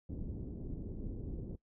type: low-pass noise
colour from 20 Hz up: pink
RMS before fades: -42 dBFS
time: 0.09-1.56 s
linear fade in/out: 5 ms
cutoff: 380 Hz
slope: 24 dB/octave
effects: noise-tail reverb RT60 0.1 s tail -18 dB re dry